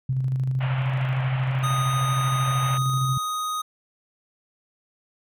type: tone with tremolo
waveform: sine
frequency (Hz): 130.81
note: C3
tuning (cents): 0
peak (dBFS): -20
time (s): 0.09-3.18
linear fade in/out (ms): 5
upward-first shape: square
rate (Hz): 13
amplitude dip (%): 30
type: band-pass noise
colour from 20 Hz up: pink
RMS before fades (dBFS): -35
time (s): 0.6-2.78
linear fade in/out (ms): 10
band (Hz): 560 to 3000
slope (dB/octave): 48
type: tone with pitch glide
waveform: square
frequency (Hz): 1239 to 1247.6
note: D#6 to D#6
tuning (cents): -8 to +4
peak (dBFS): -26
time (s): 1.63-3.62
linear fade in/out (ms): 10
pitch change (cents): +12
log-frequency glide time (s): 2.5-2.94
effects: none